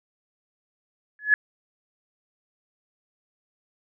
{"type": "tone with exponential growth", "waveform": "sine", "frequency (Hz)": 1701, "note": "G#6", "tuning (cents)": 41, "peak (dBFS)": -10, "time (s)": [1.19, 1.34], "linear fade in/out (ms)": 1, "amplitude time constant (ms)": 32, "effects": []}